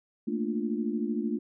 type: chord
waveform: sine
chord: Bb major seventh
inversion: third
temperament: equal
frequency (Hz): 220 / 233.1 / 293.7 / 349.2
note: A3 / Bb3 / D4 / F4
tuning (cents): 0 / 0 / 0 / 0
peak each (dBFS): -31 / -33 / -34 / -35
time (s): 0.27-1.39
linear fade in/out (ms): 10
effects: none